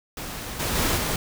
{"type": "noise with level steps", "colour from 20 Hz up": "pink", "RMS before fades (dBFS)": [-34, -26, -23, -26], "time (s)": [0.17, 1.16], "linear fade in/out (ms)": 2, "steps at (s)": [0.59, 0.75, 0.97], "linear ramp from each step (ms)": 10, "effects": []}